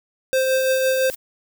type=tone with tremolo; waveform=square; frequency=523.3 Hz; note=C5; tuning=in tune; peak=-16 dBFS; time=0.33-1.1 s; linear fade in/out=0 ms; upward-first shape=triangle; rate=5.9 Hz; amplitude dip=35%
type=noise; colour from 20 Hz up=violet; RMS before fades=-35 dBFS; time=0.36-1.16 s; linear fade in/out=50 ms
type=noise with exponential growth; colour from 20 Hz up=blue; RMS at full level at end=-28 dBFS; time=1.02-1.15 s; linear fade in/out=5 ms; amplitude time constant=27 ms
effects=none